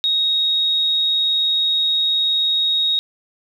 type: tone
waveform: sine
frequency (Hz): 3761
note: A#7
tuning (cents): +15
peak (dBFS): -15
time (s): 0.04-2.99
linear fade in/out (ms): 0
effects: 8-bit